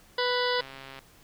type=harmonic tone; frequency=493.9 Hz; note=B4; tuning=in tune; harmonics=1 / 2 / 3 / 4 / 6 / 7 / 8 / 9 / 10; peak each=-28 / -31 / -33 / -34 / -36 / -36 / -37 / -38 / -38 dBFS; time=0.18-0.61 s; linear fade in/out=5 ms
type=click train; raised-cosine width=0.3 ms; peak=-27 dBFS; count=55; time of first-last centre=0.59-0.99 s; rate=135 Hz
effects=pink hiss -57 dBFS RMS until 1.23 s